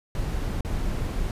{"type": "noise with dropouts", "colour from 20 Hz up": "brown", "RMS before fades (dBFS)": -27, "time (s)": [0.15, 1.31], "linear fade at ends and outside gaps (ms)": 1, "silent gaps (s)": [0.608, 0.648], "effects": ["resampled to 32000 Hz"]}